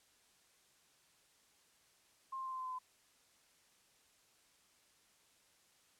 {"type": "tone with pitch steps", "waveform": "sine", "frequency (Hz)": [1061, 1053.7, 1046.4, 1039.2, 1032, 1024.9, 1017.8], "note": ["C6", "C6", "C6", "C6", "C6", "C6", "C6"], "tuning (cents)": [24, 12, 0, -12, -24, -36, -48], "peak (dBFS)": -40, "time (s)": [2.32, 2.789], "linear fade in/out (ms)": 10, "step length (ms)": 67, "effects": ["white hiss -70 dBFS RMS until 5.99 s", "low-pass 10000 Hz 12 dB/octave"]}